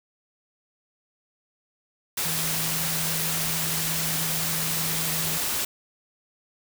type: tone in noise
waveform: sine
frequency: 161.2 Hz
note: E3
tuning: 38 cents flat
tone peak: -33 dBFS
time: 2.25-5.38 s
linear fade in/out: 5 ms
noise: white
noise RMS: -27 dBFS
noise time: 2.17-5.65 s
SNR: -9 dB
effects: none